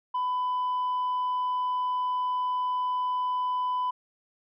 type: tone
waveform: sine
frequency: 1000 Hz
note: B5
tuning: 21 cents sharp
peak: -23 dBFS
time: 0.14-3.91 s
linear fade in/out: 10 ms
effects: tanh soft clip ceiling -24 dBFS